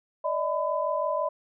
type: tone cluster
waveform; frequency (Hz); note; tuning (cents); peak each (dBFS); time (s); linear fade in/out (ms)
sine; 586 / 632 / 1006; D5 / D#5 / B5; -4 / +27 / +32; -29; 0.24-1.29; 10
effects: none